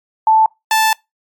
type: tone pair in turn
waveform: sine / sawtooth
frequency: 879 / 879 Hz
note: A5 / A5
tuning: -2 / -2 cents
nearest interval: unison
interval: 0 cents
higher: neither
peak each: -7 dBFS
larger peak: neither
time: 0.27-0.46 / 0.71-0.93 s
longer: second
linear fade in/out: 2 ms
effects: noise-tail reverb RT60 0.2 s tail -25 dB re dry + MP3 96 kbps